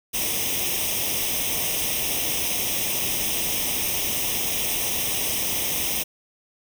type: noise with comb filter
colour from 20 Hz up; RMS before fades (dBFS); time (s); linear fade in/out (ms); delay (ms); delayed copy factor
white; -25; 0.13-6.04; 20; 0.34; +0.8
effects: none